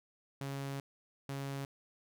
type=tone bursts at uneven times; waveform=sawtooth; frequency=138.1 Hz; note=C#3; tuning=6 cents flat; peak=-34 dBFS; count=2; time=0.41-0.8 / 1.29-1.65 s; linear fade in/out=2 ms; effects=none